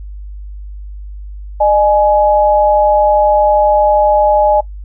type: tone pair together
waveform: sine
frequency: 607.5 / 840 Hz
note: D#5 / G#5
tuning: -42 / +19 cents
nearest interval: tritone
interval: 561 cents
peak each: -10 dBFS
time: 1.6-4.61 s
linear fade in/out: 10 ms
effects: noise-tail reverb RT60 0.1 s tail -19 dB re dry + added 50 Hz sine -25 dBFS peak until 4.84 s